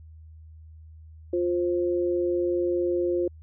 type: tone pair together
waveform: sine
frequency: 351.7 / 527 Hz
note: F4 / C5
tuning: +12 / +12 cents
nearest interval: perfect fifth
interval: 700 cents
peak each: -23 / -29 dBFS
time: 1.33-3.28 s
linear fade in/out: 5 ms
effects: added 79 Hz sine -44 dBFS peak until 3.42 s